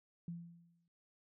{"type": "tone with exponential decay", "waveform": "sine", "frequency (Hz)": 170.3, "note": "F3", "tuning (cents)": -43, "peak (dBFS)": -39, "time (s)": [0.28, 0.88], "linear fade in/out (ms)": 2, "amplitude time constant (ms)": 130, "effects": []}